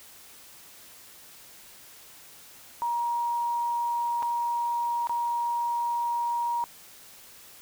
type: tone with dropouts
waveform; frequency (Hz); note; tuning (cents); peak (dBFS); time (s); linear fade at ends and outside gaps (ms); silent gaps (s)
sine; 947; A#5; +27; -25; 2.82-6.64; 0; 4.224-4.229 / 5.071-5.095
effects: white hiss -50 dBFS RMS until 7.61 s